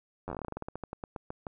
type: slowing click train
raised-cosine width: 1 ms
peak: -23 dBFS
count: 22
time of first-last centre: 0.28-1.468 s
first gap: 10 ms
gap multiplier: 1.15
effects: none